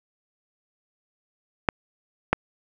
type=clicks; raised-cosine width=0.5 ms; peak=-3 dBFS; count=2; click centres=1.688 / 2.33 s; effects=none